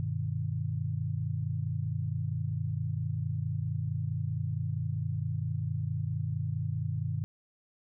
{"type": "chord", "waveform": "sine", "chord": "G augmented", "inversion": "none", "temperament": "just", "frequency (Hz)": [98, 122.5, 153.12], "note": ["G2", "B2", "D#3"], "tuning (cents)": [0, -14, -27], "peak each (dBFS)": -34, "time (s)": [0, 7.24], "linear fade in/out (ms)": 0, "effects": []}